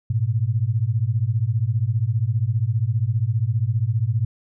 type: beating tone pair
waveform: sine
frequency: 105.2 / 120.2 Hz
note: G#2 / B2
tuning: +23 / -46 cents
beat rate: 15 Hz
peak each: -21 dBFS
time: 0.1-4.25 s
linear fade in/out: 5 ms
effects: none